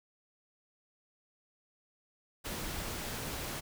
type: noise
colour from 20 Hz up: pink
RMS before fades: -39 dBFS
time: 2.44-3.61 s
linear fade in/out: 20 ms
effects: none